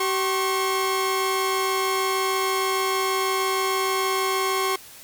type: tone pair together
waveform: sawtooth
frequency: 383 / 1082.6 Hz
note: G4 / C#6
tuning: -40 / -41 cents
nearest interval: octave + tritone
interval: 1799 cents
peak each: -20 dBFS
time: 0-4.76 s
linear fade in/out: 5 ms
effects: white hiss -44 dBFS RMS until 5.03 s + MP3 96 kbps